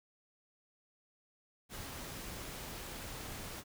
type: noise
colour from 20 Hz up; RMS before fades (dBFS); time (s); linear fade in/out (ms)
pink; -45; 1.69-3.64; 50
effects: none